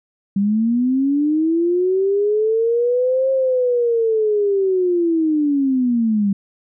sine linear two-way sweep, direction up then down, 194.5 to 535 to 194.5 Hz, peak -14 dBFS, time 0.36-6.33 s, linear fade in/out 5 ms, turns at 3.31 s, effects none

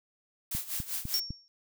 blue noise with tremolo, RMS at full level -33 dBFS, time 0.51-1.2 s, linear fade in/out 5 ms, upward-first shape sine, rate 5.1 Hz, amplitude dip 80%
click train, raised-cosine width 5 ms, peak -24 dBFS, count 4, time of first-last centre 0.55-1.306 s, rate 3.97 Hz
sine tone with exponential decay, 5500 Hz, F8, 27 cents flat, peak -24 dBFS, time 1.14-1.48 s, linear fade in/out 0 ms, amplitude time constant 73 ms
effects none

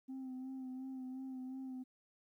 sine tone with vibrato, 260.3 Hz, C4, 9 cents flat, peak -40 dBFS, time 0.08-1.84 s, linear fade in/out 20 ms, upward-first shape sine, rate 2.8 Hz, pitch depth 31 cents each way, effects tanh soft clip ceiling -41 dBFS + 13-bit

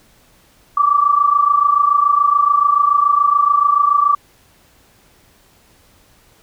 sine tone pair together, 1154 / 1181 Hz, D6 / D6, -31 / +9 cents, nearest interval unison, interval 40 cents, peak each -12 / -15 dBFS, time 0.77-4.15 s, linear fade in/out 5 ms, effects pink hiss -52 dBFS RMS until 6.42 s

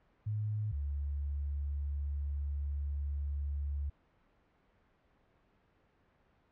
sine tone pair in turn, 106.3 / 71.42 Hz, G#2 / D2, +41 / -48 cents, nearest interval perfect fifth, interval 689 cents, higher first, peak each -32 / -33 dBFS, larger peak first, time 0.26-0.72 / 0.72-3.9 s, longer second, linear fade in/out 10 ms, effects pink hiss -70 dBFS RMS until 6.51 s + low-pass 2000 Hz 12 dB/octave

